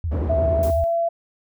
sine tone with vibrato, 77.78 Hz, D#2, in tune, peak -21 dBFS, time 0.04-0.84 s, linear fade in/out 0 ms, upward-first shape sine, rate 11 Hz, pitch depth 210 cents each way
pink band-pass noise, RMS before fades -30 dBFS, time 0.11-0.71 s, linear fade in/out 10 ms, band 130 to 560 Hz, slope 12 dB/octave
sine tone with pitch glide, 659.3 to 674.7 Hz, E5 to E5, 0 to +40 cents, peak -18 dBFS, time 0.29-1.09 s, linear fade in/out 10 ms, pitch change +40 cents, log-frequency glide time 0.49-0.95 s
blue noise with exponential decay, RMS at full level -34 dBFS, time 0.63-1 s, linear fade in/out 1 ms, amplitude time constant 79 ms
effects none

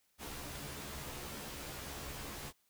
pink noise with comb filter, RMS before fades -45 dBFS, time 0.18-2.53 s, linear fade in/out 50 ms, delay 14 ms, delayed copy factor +0.95, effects white hiss -75 dBFS RMS until 2.69 s

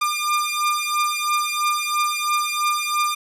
sawtooth beating tone pair, 1200 / 1203 Hz, D6 / D6, +37 / +41 cents, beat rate 3 Hz, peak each -19 / -19 dBFS, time 0.01-3.15 s, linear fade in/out 10 ms, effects resampled to 32000 Hz

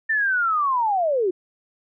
sine linear sweep, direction down, 1804 to 344.8 Hz, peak -18 dBFS, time 0.09-1.31 s, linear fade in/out 10 ms, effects none

